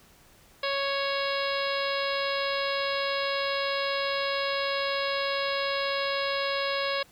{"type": "harmonic tone with a mistuned harmonic", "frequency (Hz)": 554.4, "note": "C#5", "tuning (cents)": 0, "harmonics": [1, 2, 3, 4, 5, 6, 7, 8, 9], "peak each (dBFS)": [-30, -33, -35, -36, -37, -38, -38, -39, -40], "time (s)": [0.63, 7.03], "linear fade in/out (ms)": 5, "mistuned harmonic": 8, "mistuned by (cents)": -76, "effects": ["pink hiss -57 dBFS RMS until 7.11 s"]}